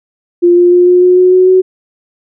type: tone with pitch steps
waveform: sine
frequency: 349.2 / 352.4 / 355.7 / 359 / 362.4 / 365.7 / 369.1 / 372.5 Hz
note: F4 / F4 / F4 / F4 / F#4 / F#4 / F#4 / F#4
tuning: 0 / +16 / +32 / +48 / -36 / -20 / -4 / +12 cents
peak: -3 dBFS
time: 0.42-1.62 s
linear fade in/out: 20 ms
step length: 150 ms
effects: none